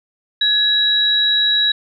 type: tone pair together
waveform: sine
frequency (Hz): 1685 / 3878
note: G#6 / B7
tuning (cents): +25 / -32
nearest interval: octave + major second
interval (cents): 1443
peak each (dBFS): -21 / -13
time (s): 0.41-1.72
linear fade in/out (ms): 5
effects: none